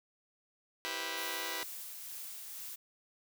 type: chord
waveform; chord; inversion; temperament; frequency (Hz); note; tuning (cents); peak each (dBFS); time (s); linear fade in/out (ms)
5% pulse; C major seventh; first; just; 327 / 392.4 / 490.5 / 523.3; E4 / G4 / B4 / C5; -14 / +2 / -12 / 0; -32 / -32 / -31 / -33; 0.85-1.63; 0
type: noise with tremolo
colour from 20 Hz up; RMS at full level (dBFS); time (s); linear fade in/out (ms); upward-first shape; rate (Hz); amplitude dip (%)
blue; -44; 1.17-2.76; 10; sine; 2.2; 25
effects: none